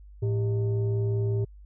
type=tone pair together; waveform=sine; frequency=110 / 395.4 Hz; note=A2 / G4; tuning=0 / +15 cents; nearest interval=octave + minor seventh; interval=2215 cents; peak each=-22 / -29 dBFS; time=0.22-1.45 s; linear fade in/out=10 ms; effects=tanh soft clip ceiling -20 dBFS + added 50 Hz sine -45 dBFS peak until 1.65 s